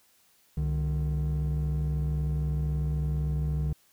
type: tone pair together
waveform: triangle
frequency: 67.26 / 151 Hz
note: C2 / D3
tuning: +48 / +48 cents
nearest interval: octave + major second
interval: 1400 cents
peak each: -25 dBFS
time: 0.57-3.73 s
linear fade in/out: 5 ms
effects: tanh soft clip ceiling -21 dBFS + white hiss -64 dBFS RMS until 3.92 s